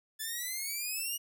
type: exponential sweep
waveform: 5% pulse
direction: up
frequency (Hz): 1729 to 2900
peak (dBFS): -25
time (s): 0.19-1.18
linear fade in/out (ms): 20
effects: none